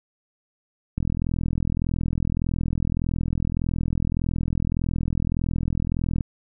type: click train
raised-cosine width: 5 ms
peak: -12 dBFS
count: 219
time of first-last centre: 0.98-6.208 s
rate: 41.7 Hz
effects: none